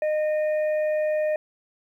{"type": "harmonic tone", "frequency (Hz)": 613, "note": "D#5", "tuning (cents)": -26, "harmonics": [1, 3, 4], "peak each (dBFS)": [-21, -37, -42], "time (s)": [0.02, 1.36], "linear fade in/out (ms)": 2, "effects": ["10-bit"]}